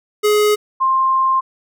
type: tone pair in turn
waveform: square / sine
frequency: 420.1 / 1055.2 Hz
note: G#4 / C6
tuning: +20 / +14 cents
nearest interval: octave + major third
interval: 1594 cents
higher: second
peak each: -12 dBFS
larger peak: neither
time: 0.23-0.56 / 0.8-1.41 s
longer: second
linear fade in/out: 20 ms
effects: none